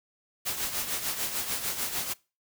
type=noise with tremolo; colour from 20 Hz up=white; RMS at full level=-29 dBFS; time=0.45-2.14 s; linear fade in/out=20 ms; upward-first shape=triangle; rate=6.7 Hz; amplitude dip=65%; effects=noise-tail reverb RT60 0.3 s tail -23 dB re dry